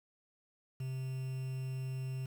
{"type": "tone with quantisation", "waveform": "triangle", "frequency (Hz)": 130.81, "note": "C3", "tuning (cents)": 0, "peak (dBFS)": -34, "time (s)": [0.8, 2.26], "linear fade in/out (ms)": 5, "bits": 9, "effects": []}